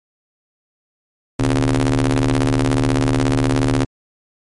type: ring-modulated tone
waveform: sawtooth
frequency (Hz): 74.3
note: D2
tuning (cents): +21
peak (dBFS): -7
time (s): 1.39-3.85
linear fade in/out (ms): 10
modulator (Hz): 194
effects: MP3 48 kbps